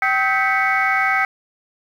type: tone cluster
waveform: sine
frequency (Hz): 771 / 1278 / 1564 / 1974 / 2220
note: G5 / D#6 / G6 / B6 / C#7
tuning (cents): -29 / +46 / -4 / -1 / +2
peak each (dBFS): -21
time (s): 0.02-1.25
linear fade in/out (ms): 2
effects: tanh soft clip ceiling -7 dBFS + 8-bit